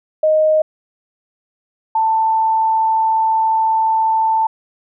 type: tone pair in turn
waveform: sine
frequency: 622.3 / 887.2 Hz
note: D#5 / A5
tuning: 0 / +14 cents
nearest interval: tritone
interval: 614 cents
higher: second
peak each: -10 / -12 dBFS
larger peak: first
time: 0.23-0.62 / 1.95-4.47 s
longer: second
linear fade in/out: 5 ms
effects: none